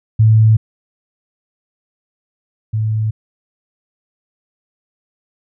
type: tone pair in turn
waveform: sine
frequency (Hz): 110 / 109.11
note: A2 / A2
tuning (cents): 0 / -14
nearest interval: unison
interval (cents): 14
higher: first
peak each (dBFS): -6 / -14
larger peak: first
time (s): 0.19-0.57 / 2.73-3.11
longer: neither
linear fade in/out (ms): 10
effects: none